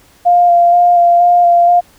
sine tone with vibrato, 698.5 Hz, F5, in tune, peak -5 dBFS, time 0.25-1.81 s, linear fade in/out 20 ms, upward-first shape square, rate 2.1 Hz, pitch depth 14 cents each way, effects pink hiss -47 dBFS RMS until 1.98 s

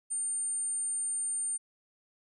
sine tone, 9000 Hz, C#9, 25 cents sharp, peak -30 dBFS, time 0.1-1.58 s, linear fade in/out 20 ms, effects none

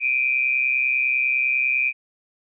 sine tone pair together, 2357 / 2487 Hz, D7 / D#7, +6 / -1 cents, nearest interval minor second, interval 93 cents, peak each -21 dBFS, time 0-1.93 s, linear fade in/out 50 ms, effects none

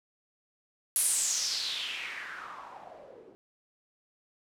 blue noise with low-pass filter sweep, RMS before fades -34 dBFS, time 0.96-3.35 s, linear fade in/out 0 ms, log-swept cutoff 11000 to 370 Hz, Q 4.5, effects none

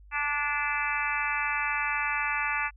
harmonic tone with a mistuned harmonic, 292 Hz, D4, 10 cents flat, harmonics 3 / 4 / 5 / 6 / 7 / 8 / 9, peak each -34 / -34 / -34 / -34 / -34 / -34 / -34 dBFS, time 0.11-2.71 s, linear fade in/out 50 ms, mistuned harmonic 6, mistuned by -16 cents, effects added 50 Hz sine -49 dBFS peak until 2.76 s

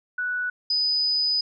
sine tone pair in turn, 1478 / 4987 Hz, F#6 / D#8, -2 / +3 cents, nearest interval octave + major sixth, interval 2105 cents, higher second, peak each -24 / -20 dBFS, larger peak second, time 0.18-0.5 / 0.7-1.41 s, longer second, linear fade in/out 5 ms, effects none

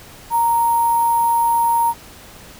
sine tone with sample-and-hold, 932.3 Hz, A#5, in tune, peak -13 dBFS, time 0.3-1.94 s, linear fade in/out 50 ms, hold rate 11025 Hz, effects pink hiss -41 dBFS RMS until 2.59 s

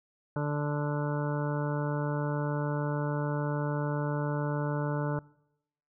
harmonic tone, 146.83 Hz, D3, in tune, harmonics 1 / 2 / 3 / 4 / 6 / 7 / 8 / 9 / 10, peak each -30 / -36 / -38 / -37 / -40 / -44 / -48 / -45 / -43 dBFS, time 0.36-5.19 s, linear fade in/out 2 ms, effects noise-tail reverb RT60 0.8 s tail -23 dB re dry

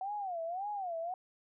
sine tone with vibrato, 740 Hz, F#5, in tune, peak -35 dBFS, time 0.01-1.14 s, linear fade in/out 2 ms, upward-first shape sine, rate 1.8 Hz, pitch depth 210 cents each way, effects none

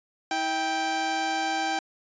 sawtooth tone pair together, 322.7 / 786 Hz, E4 / G5, -37 / +4 cents, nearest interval octave + minor third, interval 1541 cents, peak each -29 / -22 dBFS, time 0.31-1.79 s, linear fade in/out 2 ms, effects resampled to 16000 Hz

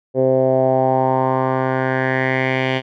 10% pulse tone with low-pass filter sweep, 130.81 Hz, C3, in tune, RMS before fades -17 dBFS, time 0.14-2.82 s, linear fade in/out 50 ms, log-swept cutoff 480 to 2800 Hz, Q 3.8, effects none

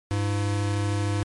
square tone pair together, 100.85 / 335.9 Hz, G2 / E4, +50 / +33 cents, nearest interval octave + major sixth, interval 2083 cents, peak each -24 / -34 dBFS, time 0.11-1.23 s, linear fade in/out 0 ms, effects MP3 48 kbps

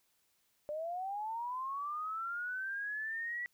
sine linear sweep, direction up, 586 to 1957 Hz, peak -36 dBFS, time 0.69-3.46 s, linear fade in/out 0 ms, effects white hiss -75 dBFS RMS until 3.53 s

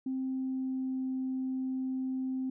sine tone with pitch glide, 262.2 to 260.7 Hz, C4 to C4, +4 to -6 cents, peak -30 dBFS, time 0.06-2.5 s, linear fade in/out 5 ms, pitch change -10 cents, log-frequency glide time 0.3-1.07 s, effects tanh soft clip ceiling -26 dBFS

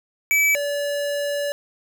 square tone pair in turn, 2300 / 575 Hz, D7 / D5, -37 / -37 cents, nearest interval 2 octaves, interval 2400 cents, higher first, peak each -16 / -23 dBFS, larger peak first, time 0.31-0.55 / 0.55-1.52 s, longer second, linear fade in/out 0 ms, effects none

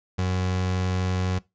30% pulse tone, 92.1 Hz, F#2, 7 cents flat, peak -20 dBFS, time 0.18-1.39 s, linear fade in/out 10 ms, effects noise-tail reverb RT60 0.2 s tail -20 dB re dry + resampled to 16000 Hz

